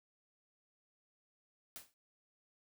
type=noise with exponential decay; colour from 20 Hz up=white; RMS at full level=-45 dBFS; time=1.76-1.94 s; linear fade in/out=0 ms; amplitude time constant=38 ms; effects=none